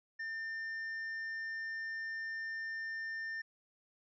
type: tone with tanh clipping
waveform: sine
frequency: 1800 Hz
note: A6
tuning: 39 cents sharp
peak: -39 dBFS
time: 0.19-3.42 s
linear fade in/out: 10 ms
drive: 5 dB
effects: resampled to 16000 Hz